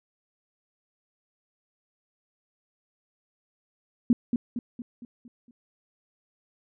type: tone with echo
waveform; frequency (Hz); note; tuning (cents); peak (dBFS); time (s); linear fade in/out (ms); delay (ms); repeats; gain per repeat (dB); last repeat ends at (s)
sine; 239.5; A#3; +47; -15; 4.1-4.13; 2; 230; 6; -6; 5.51
effects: none